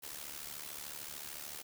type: noise with amplitude modulation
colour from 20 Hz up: white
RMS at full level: -42 dBFS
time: 0.02-1.63 s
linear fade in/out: 20 ms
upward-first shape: sine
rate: 73.5 Hz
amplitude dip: 75%
effects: none